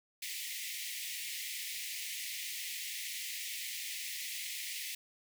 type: high-pass noise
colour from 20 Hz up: pink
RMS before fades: -41 dBFS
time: 0.22-4.95 s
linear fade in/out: 5 ms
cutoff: 1900 Hz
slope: 96 dB/octave
effects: none